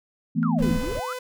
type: chord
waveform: sine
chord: E suspended fourth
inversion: none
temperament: equal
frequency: 164.81 / 220 / 246.9 Hz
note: E3 / A3 / B3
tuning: 0 / 0 / 0 cents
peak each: -24 dBFS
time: 0.35-0.78 s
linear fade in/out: 20 ms
type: exponential two-way sweep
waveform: sine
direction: down then up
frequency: 1459 to 197.7 to 1459 Hz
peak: -29 dBFS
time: 0.43-1.13 s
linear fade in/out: 0 ms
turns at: 0.78 s
type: noise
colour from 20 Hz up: brown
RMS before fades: -30 dBFS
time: 0.58-1 s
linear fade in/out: 10 ms
type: tone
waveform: sawtooth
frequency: 503 Hz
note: B4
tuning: 32 cents sharp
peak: -27 dBFS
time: 0.62-1.19 s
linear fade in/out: 5 ms
effects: none